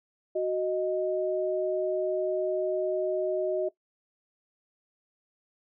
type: tone pair together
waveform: sine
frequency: 371.4 / 622.3 Hz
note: F#4 / D#5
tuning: +7 / 0 cents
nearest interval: major sixth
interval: 893 cents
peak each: -28 dBFS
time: 0.35-3.69 s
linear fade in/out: 10 ms
effects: noise-tail reverb RT60 0.1 s tail -18 dB re dry